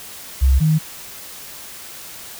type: tone pair in turn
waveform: sine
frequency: 66.2 / 156.59 Hz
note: C2 / D#3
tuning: +21 / +11 cents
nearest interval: octave + minor third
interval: 1490 cents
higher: second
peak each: -10 / -12 dBFS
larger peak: first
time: 0.41-0.6 / 0.6-0.79 s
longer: neither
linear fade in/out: 20 ms
effects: white hiss -36 dBFS RMS until 2.39 s